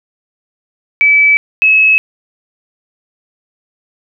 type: tone pair in turn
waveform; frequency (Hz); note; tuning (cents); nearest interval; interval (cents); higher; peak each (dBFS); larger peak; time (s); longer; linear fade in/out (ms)
sine; 2300 / 2579; D7 / E7; -37 / -39; major second; 198; second; -5; neither; 1.01-1.37 / 1.62-1.98; neither; 0
effects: none